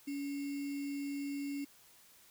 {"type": "tone with sample-and-hold", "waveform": "sine", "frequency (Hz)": 282.4, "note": "C#4", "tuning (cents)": 32, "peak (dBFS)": -36, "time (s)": [0.07, 1.65], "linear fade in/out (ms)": 10, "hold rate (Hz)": 2450, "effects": ["white hiss -62 dBFS RMS until 2.3 s"]}